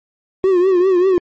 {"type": "tone with vibrato", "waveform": "triangle", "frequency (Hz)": 368.1, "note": "F#4", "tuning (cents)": -9, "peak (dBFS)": -8, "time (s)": [0.44, 1.18], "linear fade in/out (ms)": 0, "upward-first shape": "triangle", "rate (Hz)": 5.1, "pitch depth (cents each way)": 110, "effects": ["MP3 32 kbps"]}